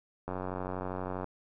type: click train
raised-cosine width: 1 ms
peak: -22 dBFS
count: 90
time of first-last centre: 0.28-1.243 s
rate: 92.4 Hz
effects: none